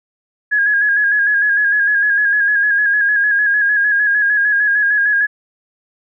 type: tone with vibrato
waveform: sine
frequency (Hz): 1657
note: G#6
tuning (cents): -4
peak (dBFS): -11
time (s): 0.51-5.27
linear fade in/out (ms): 20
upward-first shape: square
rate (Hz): 6.6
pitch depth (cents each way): 37
effects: none